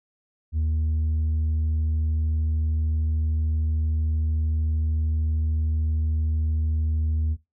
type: tone with tanh clipping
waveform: sine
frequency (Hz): 78.3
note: D#2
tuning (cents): +11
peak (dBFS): -22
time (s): 0.52-7.37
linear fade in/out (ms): 50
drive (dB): 3
effects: noise-tail reverb RT60 0.2 s tail -17 dB re dry